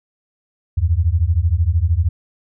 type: beating tone pair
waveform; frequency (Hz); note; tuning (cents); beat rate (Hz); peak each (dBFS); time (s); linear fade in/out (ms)
sine; 77.78 / 90.78; D#2 / F#2; 0 / -32; 13; -16; 0.77-2.09; 10
effects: none